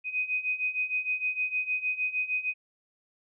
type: beating tone pair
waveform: sine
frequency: 2500 / 2506.5 Hz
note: D#7 / D#7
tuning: +8 / +12 cents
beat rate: 6.5 Hz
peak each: -32 / -29 dBFS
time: 0.04-2.54 s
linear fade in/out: 50 ms
effects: none